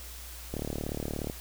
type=click train; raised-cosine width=2 ms; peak=-20 dBFS; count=29; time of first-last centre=0.54-1.299 s; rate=36.9 Hz; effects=added 60 Hz sine -44 dBFS peak until 1.4 s + white hiss -46 dBFS RMS until 1.4 s